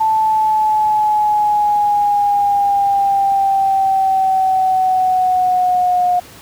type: exponential sweep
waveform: sine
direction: down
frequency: 880 to 716 Hz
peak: -11 dBFS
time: 0-6.2 s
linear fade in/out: 10 ms
effects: pink hiss -39 dBFS RMS until 6.41 s + high-pass 60 Hz 12 dB/octave